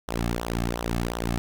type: tone with flanger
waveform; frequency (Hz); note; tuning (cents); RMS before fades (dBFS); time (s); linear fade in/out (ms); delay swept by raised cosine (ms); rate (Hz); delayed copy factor
sawtooth; 58.27; A#1; 0; -28; 0.08-1.38; 0; 0.42 to 2.12; 2.8; -0.8
effects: none